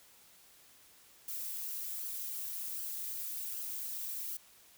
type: noise with flanger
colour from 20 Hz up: violet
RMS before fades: -40 dBFS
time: 1.28-4.37 s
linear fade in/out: 2 ms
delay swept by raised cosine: 0.65 to 4.35 ms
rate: 1.3 Hz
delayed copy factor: +0.55
effects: white hiss -61 dBFS RMS until 4.77 s